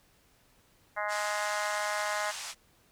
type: harmonic tone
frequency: 208.6 Hz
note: G#3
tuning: 8 cents sharp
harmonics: 3 / 4 / 5 / 6 / 7 / 8 / 9 / 10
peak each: -36 / -37 / -38 / -39 / -39 / -40 / -41 / -41 dBFS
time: 0.96-2.32 s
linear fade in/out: 20 ms
type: band-pass noise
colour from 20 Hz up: white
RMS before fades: -40 dBFS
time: 1.08-2.55 s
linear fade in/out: 50 ms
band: 720 to 8100 Hz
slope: 24 dB/octave
effects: pink hiss -65 dBFS RMS until 2.91 s